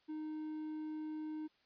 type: tone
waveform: triangle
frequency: 309.3 Hz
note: D#4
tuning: 10 cents flat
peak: -38 dBFS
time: 0.08-1.48 s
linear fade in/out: 20 ms
effects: white hiss -73 dBFS RMS until 1.65 s + resampled to 11025 Hz